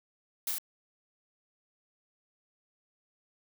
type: noise with echo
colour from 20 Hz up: blue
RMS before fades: -32 dBFS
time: 0.47-0.51 s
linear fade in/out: 2 ms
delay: 37 ms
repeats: 2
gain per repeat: -2 dB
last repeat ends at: 0.584 s
effects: none